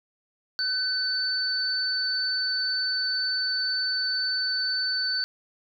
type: tone pair together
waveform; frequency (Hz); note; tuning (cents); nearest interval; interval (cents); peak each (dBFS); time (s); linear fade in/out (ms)
sine; 1516 / 4511; F#6 / C#8; +42 / +29; octave + perfect fifth; 1887; -30 / -25; 0.59-5.24; 0
effects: none